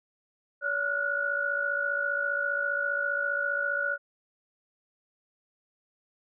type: tone cluster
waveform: sine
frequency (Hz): 569 / 1411 / 1466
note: C#5 / F6 / F#6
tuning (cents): +45 / +17 / -16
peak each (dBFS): -34 / -32 / -28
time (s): 0.61-3.98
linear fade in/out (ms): 50
effects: none